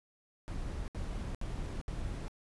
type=noise bursts; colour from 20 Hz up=brown; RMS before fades=-38 dBFS; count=4; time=0.48-2.281 s; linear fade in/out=0 ms; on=400 ms; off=67 ms; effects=resampled to 24000 Hz